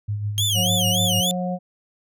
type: tone with tremolo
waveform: sine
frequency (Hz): 103.83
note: G#2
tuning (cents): 0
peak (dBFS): -21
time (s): 0.08-1.21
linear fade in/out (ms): 10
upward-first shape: sine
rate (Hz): 6.6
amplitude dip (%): 45
type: tone with vibrato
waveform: sawtooth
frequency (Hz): 3170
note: G7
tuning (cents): +19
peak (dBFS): -17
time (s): 0.38-1.31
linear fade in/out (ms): 0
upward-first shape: sine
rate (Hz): 3.5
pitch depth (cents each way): 190
type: harmonic tone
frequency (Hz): 180.7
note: F#3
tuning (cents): -41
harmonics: 1 / 3 / 4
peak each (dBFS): -24 / -29 / -30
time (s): 0.54-1.59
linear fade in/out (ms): 50
effects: none